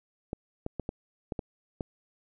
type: clicks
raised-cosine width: 2 ms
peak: -19 dBFS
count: 7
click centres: 0.331 / 0.664 / 0.797 / 0.891 / 1.322 / 1.392 / 1.808 s
effects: none